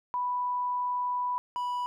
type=tone pair in turn; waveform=sine / triangle; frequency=987.8 / 983.2 Hz; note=B5 / B5; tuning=0 / -8 cents; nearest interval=unison; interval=8 cents; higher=first; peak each=-27 dBFS; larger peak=neither; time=0.14-1.38 / 1.56-1.86 s; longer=first; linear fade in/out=0 ms; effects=none